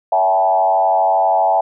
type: tone with frequency modulation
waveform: sine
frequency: 760 Hz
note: F#5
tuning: 46 cents sharp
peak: -11 dBFS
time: 0.12-1.61 s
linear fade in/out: 5 ms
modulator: 92.5 Hz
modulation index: 1.4
effects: none